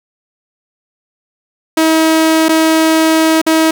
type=tone with dropouts; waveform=sawtooth; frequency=320 Hz; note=D#4; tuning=49 cents sharp; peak=-4 dBFS; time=1.77-3.71 s; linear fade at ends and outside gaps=5 ms; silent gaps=2.485-2.491 / 3.416-3.465 s; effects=none